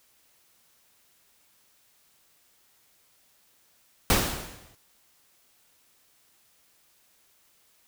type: noise with exponential decay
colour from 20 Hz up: pink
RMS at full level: -19 dBFS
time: 4.1-4.75 s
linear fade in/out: 1 ms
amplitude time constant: 140 ms
effects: white hiss -64 dBFS RMS until 7.87 s